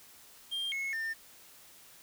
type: tone with pitch steps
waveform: triangle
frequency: 3196 / 2182 / 1802 Hz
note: G7 / C#7 / A6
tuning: +33 / -28 / +41 cents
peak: -31 dBFS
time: 0.51-1.14 s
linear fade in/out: 20 ms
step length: 210 ms
effects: white hiss -56 dBFS RMS until 2.02 s